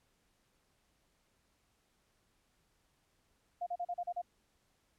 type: tone bursts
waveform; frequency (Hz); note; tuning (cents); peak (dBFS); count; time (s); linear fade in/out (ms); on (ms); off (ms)
sine; 704; F5; +14; -34; 7; 3.61-4.218; 10; 56; 36
effects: pink hiss -75 dBFS RMS until 4.98 s + low-pass 12000 Hz 12 dB/octave